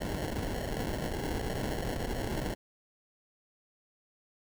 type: noise with sample-and-hold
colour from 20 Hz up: pink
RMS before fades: -34 dBFS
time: 0-2.55 s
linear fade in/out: 20 ms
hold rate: 1225 Hz
effects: none